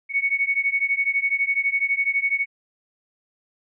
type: beating tone pair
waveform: sine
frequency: 2217 / 2229 Hz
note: C#7 / C#7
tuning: 0 / +9 cents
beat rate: 12 Hz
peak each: -22 / -23 dBFS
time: 0.09-2.46 s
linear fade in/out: 50 ms
effects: none